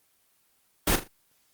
pink noise with echo, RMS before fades -22 dBFS, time 0.87-0.96 s, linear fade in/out 5 ms, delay 40 ms, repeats 3, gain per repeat -10 dB, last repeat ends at 1.08 s, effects white hiss -67 dBFS RMS until 1.53 s + Opus 24 kbps

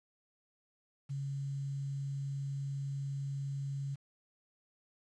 sine tone with quantisation, 138.59 Hz, C#3, in tune, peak -35 dBFS, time 1.09-3.96 s, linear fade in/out 20 ms, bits 10, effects resampled to 22050 Hz

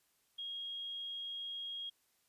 sine tone, 3271 Hz, G#7, 27 cents flat, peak -40 dBFS, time 0.38-1.9 s, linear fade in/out 10 ms, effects white hiss -75 dBFS RMS until 2.28 s + resampled to 32000 Hz

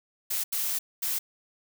blue noise bursts at uneven times, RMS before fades -29 dBFS, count 3, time 0.3-0.44 / 0.52-0.79 / 1.02-1.19 s, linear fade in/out 10 ms, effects none

